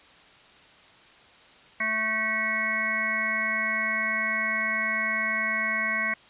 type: harmonic tone with a mistuned harmonic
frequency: 220 Hz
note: A3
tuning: in tune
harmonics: 1 / 3 / 5 / 7 / 9 / 10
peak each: -38 / -38 / -34 / -34 / -28 / -28 dBFS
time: 1.8-6.14 s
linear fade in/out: 5 ms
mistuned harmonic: 9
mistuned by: -45 cents
effects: white hiss -53 dBFS RMS until 6.29 s + resampled to 8000 Hz

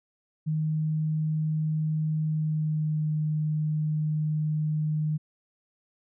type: tone with pitch glide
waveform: sine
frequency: 155.56 to 153.51 Hz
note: D#3 to D#3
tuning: 0 to -23 cents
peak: -24 dBFS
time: 0.46-5.18 s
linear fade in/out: 20 ms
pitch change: -23 cents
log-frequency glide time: 2.25-3.09 s
effects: none

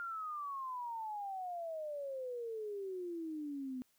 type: exponential sweep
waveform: sine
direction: down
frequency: 1408 to 249.9 Hz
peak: -39 dBFS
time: 0-3.82 s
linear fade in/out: 0 ms
effects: white hiss -74 dBFS RMS until 3.98 s

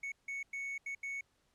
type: tone bursts at uneven times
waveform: triangle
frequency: 2217 Hz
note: C#7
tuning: in tune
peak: -36 dBFS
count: 5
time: 0.03-0.12 / 0.28-0.43 / 0.53-0.78 / 0.86-0.95 / 1.03-1.21 s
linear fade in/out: 5 ms
effects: pink hiss -75 dBFS RMS until 1.54 s + low-pass 10000 Hz 12 dB/octave

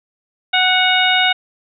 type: harmonic tone with a mistuned harmonic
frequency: 740 Hz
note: F#5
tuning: in tune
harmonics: 1 / 2 / 3 / 4 / 5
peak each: -18 / -18 / -18 / -18 / -18 dBFS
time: 0.53-1.33 s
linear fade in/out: 10 ms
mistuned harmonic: 4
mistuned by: -44 cents
effects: none

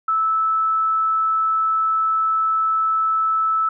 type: tone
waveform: sine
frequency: 1310 Hz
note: E6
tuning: 11 cents flat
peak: -16 dBFS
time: 0.08-3.69 s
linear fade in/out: 5 ms
effects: none

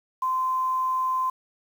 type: tone with quantisation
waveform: sine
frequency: 1034 Hz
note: C6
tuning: 21 cents flat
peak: -22 dBFS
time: 0.22-1.3 s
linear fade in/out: 5 ms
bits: 8
effects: none

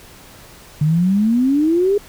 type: exponential sweep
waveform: sine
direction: up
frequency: 146.83 to 417.3 Hz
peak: -12 dBFS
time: 0.81-1.98 s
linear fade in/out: 5 ms
effects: pink hiss -42 dBFS RMS until 2.08 s

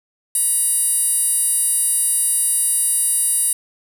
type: tone with high-pass filter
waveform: 15% pulse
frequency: 960 Hz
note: B5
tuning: 49 cents flat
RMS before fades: -18 dBFS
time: 0.35-3.53 s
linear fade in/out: 2 ms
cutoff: 10000 Hz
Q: 3.7
effects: none

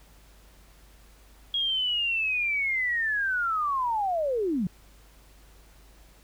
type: linear sweep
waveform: sine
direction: down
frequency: 3302 to 164.6 Hz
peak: -24 dBFS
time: 1.54-4.67 s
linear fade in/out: 2 ms
effects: added 50 Hz sine -53 dBFS peak until 6.23 s + pink hiss -58 dBFS RMS until 6.23 s

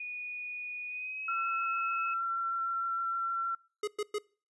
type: tone with pitch glide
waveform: sine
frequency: 2464 to 2587 Hz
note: D#7 to E7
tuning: -17 to -33 cents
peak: -36 dBFS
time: 0-2.14 s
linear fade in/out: 5 ms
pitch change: +84 cents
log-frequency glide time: 0.88-1.37 s
type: tone with vibrato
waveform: sine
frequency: 1357 Hz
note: E6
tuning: 50 cents sharp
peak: -30 dBFS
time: 1.28-3.55 s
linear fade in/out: 5 ms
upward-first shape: sine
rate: 6.5 Hz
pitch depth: 9 cents each way
type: tone bursts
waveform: square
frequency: 418.7 Hz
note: G#4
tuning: 14 cents sharp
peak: -31 dBFS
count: 3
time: 3.83-4.185 s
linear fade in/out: 5 ms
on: 45 ms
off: 110 ms
effects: noise-tail reverb RT60 0.4 s tail -24 dB re dry + resampled to 24000 Hz

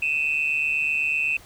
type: tone pair together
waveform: sine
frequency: 2520 / 2668 Hz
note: D#7 / E7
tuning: +21 / +20 cents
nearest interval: minor second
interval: 99 cents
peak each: -23 dBFS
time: 0.02-1.37 s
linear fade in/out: 5 ms
effects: tanh soft clip ceiling -14 dBFS + pink hiss -49 dBFS RMS until 1.45 s

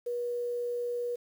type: tone with quantisation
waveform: sine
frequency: 482.7 Hz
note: B4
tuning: 40 cents flat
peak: -30 dBFS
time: 0.06-1.16 s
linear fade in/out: 10 ms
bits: 9
effects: none

